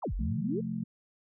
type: exponential two-way sweep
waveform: sine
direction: down then up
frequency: 1318.5 to 40.06 to 484.4 Hz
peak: -30 dBFS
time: 0.02-0.61 s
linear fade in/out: 20 ms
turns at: 0.14 s
type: chord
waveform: sine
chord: F major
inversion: second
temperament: equal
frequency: 130.81 / 174.61 / 220 Hz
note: C3 / F3 / A3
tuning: 0 / 0 / 0 cents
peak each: -40 / -36 / -34 dBFS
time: 0.19-0.84 s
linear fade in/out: 10 ms
effects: none